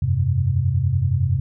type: chord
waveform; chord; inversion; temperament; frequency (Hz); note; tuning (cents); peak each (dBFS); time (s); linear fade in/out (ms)
sine; F suspended second; none; equal; 87.31 / 98 / 130.81; F2 / G2 / C3; 0 / 0 / 0; -22 / -21 / -20; 0.02-1.4; 5
effects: none